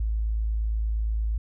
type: tone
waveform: sine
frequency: 54.3 Hz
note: A1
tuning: 22 cents flat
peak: -23 dBFS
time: 0-1.38 s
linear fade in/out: 5 ms
effects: none